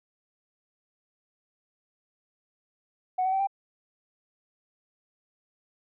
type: tone with pitch steps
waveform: sine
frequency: 740 / 755.5 / 771.4 / 787.6 Hz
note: F#5 / F#5 / G5 / G5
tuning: 0 / +36 / -28 / +8 cents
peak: -22 dBFS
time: 3.18-3.472 s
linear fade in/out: 10 ms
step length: 73 ms
effects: tanh soft clip ceiling -19 dBFS